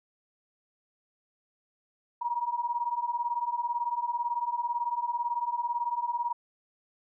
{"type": "beating tone pair", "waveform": "sine", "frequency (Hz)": [942, 960], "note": ["A#5", "B5"], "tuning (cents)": [18, -49], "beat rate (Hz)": 18, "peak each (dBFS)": [-32, -30], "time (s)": [2.21, 6.33], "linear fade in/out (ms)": 10, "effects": []}